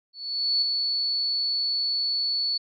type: tone with ADSR envelope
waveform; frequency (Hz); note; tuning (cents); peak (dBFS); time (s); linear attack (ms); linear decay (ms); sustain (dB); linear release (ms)
sine; 4435; C#8; 0; -19; 0.13-2.58; 490; 5; -4; 12
effects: none